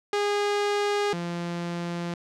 sawtooth tone pair in turn, 410 / 172.38 Hz, G#4 / F3, -22 / -22 cents, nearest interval octave + minor third, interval 1500 cents, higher first, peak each -19 / -25 dBFS, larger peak first, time 0.13-1.13 / 1.13-2.14 s, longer second, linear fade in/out 2 ms, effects low-pass 6000 Hz 12 dB/octave

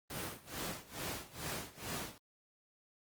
pink noise with tremolo, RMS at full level -39 dBFS, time 0.1-2.18 s, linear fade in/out 2 ms, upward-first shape sine, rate 2.3 Hz, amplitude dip 90%, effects high-pass 80 Hz 12 dB/octave + Opus 32 kbps

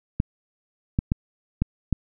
clicks, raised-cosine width 5 ms, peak -8 dBFS, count 5, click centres 0.201 / 0.989 / 1.119 / 1.62 / 1.927 s, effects none

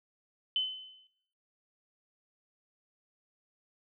sine tone with exponential decay, 3040 Hz, F#7, 46 cents sharp, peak -25 dBFS, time 0.56-1.07 s, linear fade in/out 1 ms, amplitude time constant 110 ms, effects noise-tail reverb RT60 0.7 s tail -17 dB re dry

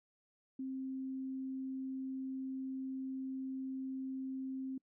sine tone, 264 Hz, C4, 16 cents sharp, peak -38 dBFS, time 0.59-4.78 s, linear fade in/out 5 ms, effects noise-tail reverb RT60 0.1 s tail -26 dB re dry

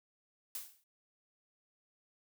blue noise with exponential decay, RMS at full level -38 dBFS, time 0.55-0.84 s, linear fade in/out 2 ms, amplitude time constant 61 ms, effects none

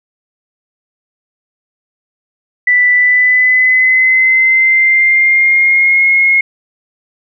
sine tone with pitch glide, 1979 to 2158 Hz, B6 to C#7, +3 to -47 cents, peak -6 dBFS, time 2.67-6.41 s, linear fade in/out 5 ms, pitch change +150 cents, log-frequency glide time 2.93-6.05 s, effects none

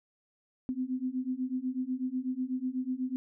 sine beating tone pair, 251.9 / 260 Hz, B3 / C4, +34 / -11 cents, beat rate 8.1 Hz, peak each -34 / -33 dBFS, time 0.69-3.16 s, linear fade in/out 0 ms, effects none

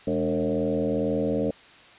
sine tone with frequency modulation, 372.7 Hz, F#4, 13 cents sharp, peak -22 dBFS, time 0.07-1.51 s, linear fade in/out 5 ms, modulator 82.2 Hz, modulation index 2.6, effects white hiss -50 dBFS RMS until 1.98 s + resampled to 8000 Hz

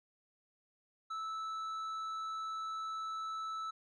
sine tone with tanh clipping, 1311 Hz, E6, 10 cents flat, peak -39 dBFS, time 1.1-3.71 s, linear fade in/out 10 ms, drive 7 dB, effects none

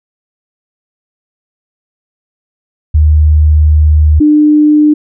sine tone pair in turn, 76.4 / 300.5 Hz, D#2 / D4, -31 / +40 cents, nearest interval 2 octaves, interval 2371 cents, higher second, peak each -3 dBFS, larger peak neither, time 2.94-4.2 / 4.2-4.94 s, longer first, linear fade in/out 10 ms, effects none

